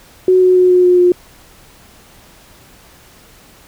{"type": "tone with pitch steps", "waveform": "sine", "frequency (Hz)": [370, 367.2, 364.5, 361.8, 359.1, 356.4], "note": ["F#4", "F#4", "F#4", "F#4", "F4", "F4"], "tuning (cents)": [0, -13, -26, -39, 48, 35], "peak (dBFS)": -6, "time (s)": [0.28, 1.12], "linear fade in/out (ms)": 2, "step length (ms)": 140, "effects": ["pink hiss -44 dBFS RMS until 3.67 s"]}